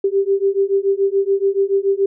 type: beating tone pair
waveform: sine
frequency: 390 / 397 Hz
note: G4 / G4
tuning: -9 / +22 cents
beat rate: 7 Hz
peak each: -17 dBFS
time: 0.04-2.06 s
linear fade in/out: 5 ms
effects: none